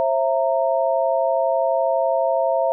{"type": "tone cluster", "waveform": "sine", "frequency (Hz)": [535, 667, 926], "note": ["C5", "E5", "A#5"], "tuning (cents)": [38, 20, -12], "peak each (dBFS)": [-21, -19, -25], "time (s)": [0, 2.72], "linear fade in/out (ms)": 0, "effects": []}